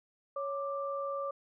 sine tone pair together, 556 / 1178.1 Hz, C#5 / D6, +5 / +5 cents, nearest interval octave + minor second, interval 1300 cents, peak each -35 / -37 dBFS, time 0.36-1.31 s, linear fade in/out 5 ms, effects none

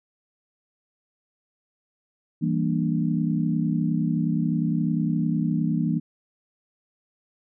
sine chord, E half-diminished seventh, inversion none, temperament equal, 164.81 / 196 / 233.1 / 293.7 Hz, E3 / G3 / Bb3 / D4, 0 / 0 / 0 / 0 cents, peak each -24 / -29 / -26 / -29 dBFS, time 2.41-6 s, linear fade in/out 20 ms, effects none

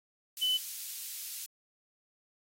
white high-pass noise, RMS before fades -41 dBFS, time 0.37-1.46 s, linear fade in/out 2 ms, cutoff 3600 Hz, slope 12 dB/octave
sine tone, 3015 Hz, F#7, 32 cents sharp, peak -26 dBFS, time 0.41-0.58 s, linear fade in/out 20 ms
effects AAC 48 kbps

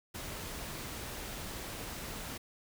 pink noise, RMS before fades -42 dBFS, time 0.14-2.38 s, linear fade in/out 10 ms, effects none

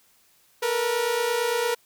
sawtooth tone pair together, 452.1 / 480.9 Hz, A4 / B4, +47 / -46 cents, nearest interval minor second, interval 107 cents, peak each -24 / -20 dBFS, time 0.62-1.75 s, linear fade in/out 10 ms, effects white hiss -61 dBFS RMS until 1.85 s

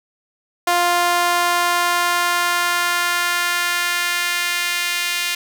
sawtooth tone with high-pass filter sweep, 350 Hz, F4, 4 cents sharp, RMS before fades -19 dBFS, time 0.67-5.35 s, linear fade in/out 5 ms, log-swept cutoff 750 to 2400 Hz, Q 1.5, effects none

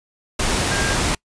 sine tone in noise, 1609 Hz, G6, 45 cents sharp, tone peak -25 dBFS, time 0.71-0.95 s, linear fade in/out 5 ms, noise pink, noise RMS -20 dBFS, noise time 0.39-1.15 s, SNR -8 dB, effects noise-tail reverb RT60 0.1 s tail -26 dB re dry + resampled to 22050 Hz

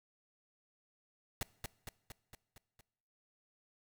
pink noise with echo, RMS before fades -37 dBFS, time 1.41-1.43 s, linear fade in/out 2 ms, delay 230 ms, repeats 6, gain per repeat -4 dB, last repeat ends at 2.81 s, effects noise-tail reverb RT60 0.9 s tail -22 dB re dry

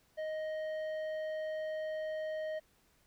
sine tone with tanh clipping, 624 Hz, D#5, 5 cents sharp, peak -37 dBFS, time 0.17-2.6 s, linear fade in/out 20 ms, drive 9 dB, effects pink hiss -70 dBFS RMS until 3.06 s

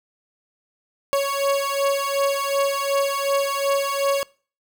30% pulse beating tone pair, 554.4 / 557.1 Hz, C#5 / C#5, 0 / +9 cents, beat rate 2.7 Hz, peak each -20 dBFS, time 1.13-4.23 s, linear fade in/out 0 ms, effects noise-tail reverb RT60 0.4 s tail -23 dB re dry

